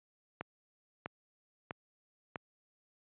click train, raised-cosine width 0.5 ms, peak -23 dBFS, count 4, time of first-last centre 0.41-2.358 s, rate 1.54 Hz, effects high-pass 100 Hz 12 dB/octave + resampled to 8000 Hz

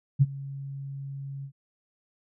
sine tone with ADSR envelope, 138 Hz, C#3, 7 cents flat, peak -13 dBFS, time 0.19-1.52 s, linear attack 28 ms, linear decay 35 ms, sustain -21 dB, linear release 80 ms, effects none

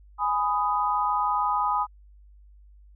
sine chord, G# minor, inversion none, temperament just, 830.6 / 996.7 / 1245.9 Hz, G#5 / B5 / D#6, 0 / +16 / +2 cents, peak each -27 / -26 / -26 dBFS, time 0.18-1.87 s, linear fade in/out 50 ms, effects added 50 Hz sine -49 dBFS peak until 2.95 s

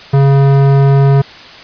sine tone with tanh clipping, 138.2 Hz, C#3, 5 cents flat, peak -7 dBFS, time 0.13-1.22 s, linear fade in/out 10 ms, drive 17 dB, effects white hiss -33 dBFS RMS until 1.63 s + resampled to 11025 Hz

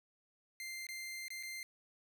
sawtooth tone with dropouts, 2091 Hz, C7, 2 cents flat, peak -39 dBFS, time 0.6-1.63 s, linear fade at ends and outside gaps 1 ms, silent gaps 0.868-0.888 / 1.282-1.304 / 1.428-1.433 s, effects none

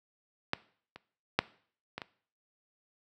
clicks, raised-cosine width 0.3 ms, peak -12 / -29 / -7 / -21 / -23 dBFS, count 5, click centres 0.534 / 0.96 / 1.39 / 1.98 / 2.018 s, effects noise-tail reverb RT60 0.5 s tail -19 dB re dry + high-pass 100 Hz 12 dB/octave

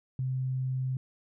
sine tone, 130 Hz, C3, 11 cents flat, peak -28 dBFS, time 0.19-0.97 s, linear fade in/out 2 ms, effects none

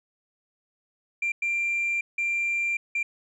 sine tone bursts at uneven times, 2373 Hz, D7, 17 cents sharp, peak -22 dBFS, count 4, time 1.22-1.32 / 1.42-2.01 / 2.18-2.77 / 2.95-3.03 s, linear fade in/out 5 ms, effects tanh soft clip ceiling -21 dBFS

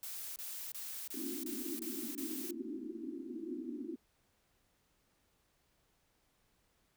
blue noise bursts, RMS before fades -44 dBFS, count 7, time 0.03-2.508 s, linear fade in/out 0 ms, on 330 ms, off 28 ms
white band-pass noise, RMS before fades -43 dBFS, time 1.14-3.96 s, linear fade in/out 5 ms, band 230 to 360 Hz, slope 96 dB/octave
effects pink hiss -75 dBFS RMS until 6.96 s

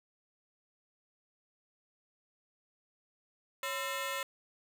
15% pulse ring-modulated tone, 789 Hz, G5, 11 cents sharp, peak -25 dBFS, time 3.63-4.23 s, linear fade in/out 2 ms, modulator 236 Hz, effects none

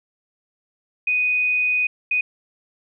sine tone bursts at uneven times, 2489 Hz, D#7, in tune, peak -17 dBFS, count 2, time 1.07-1.87 / 2.11-2.21 s, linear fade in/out 5 ms, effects none

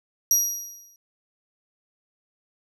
35% pulse tone with exponential decay, 5750 Hz, F8, 50 cents sharp, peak -12 dBFS, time 0.31-0.96 s, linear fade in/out 1 ms, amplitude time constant 140 ms, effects none

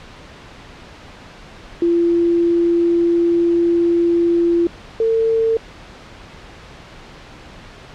sine tone pair in turn, 341.5 / 450.5 Hz, F4 / A4, -39 / +41 cents, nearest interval perfect fourth, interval 480 cents, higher second, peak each -12 / -13 dBFS, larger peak first, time 1.82-4.67 / 5-5.57 s, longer first, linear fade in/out 2 ms, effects pink hiss -39 dBFS RMS until 7.94 s + low-pass 4000 Hz 12 dB/octave

